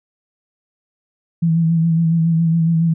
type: tone with vibrato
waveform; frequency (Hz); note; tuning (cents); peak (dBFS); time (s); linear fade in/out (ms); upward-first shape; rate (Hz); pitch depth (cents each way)
sine; 164.81; E3; 0; -12; 1.42-2.94; 10; sine; 7.2; 35
effects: none